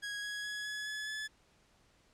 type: tone with pitch steps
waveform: sawtooth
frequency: 1654 / 1667.4 / 1681 / 1694.6 / 1708.4 / 1722.2 Hz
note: G#6 / G#6 / G#6 / G#6 / G#6 / A6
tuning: -8 / +6 / +20 / +34 / +48 / -38 cents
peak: -34 dBFS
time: 0.02-1.28 s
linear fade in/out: 20 ms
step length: 210 ms
effects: pink hiss -68 dBFS RMS until 2.13 s + low-pass 8000 Hz 12 dB/octave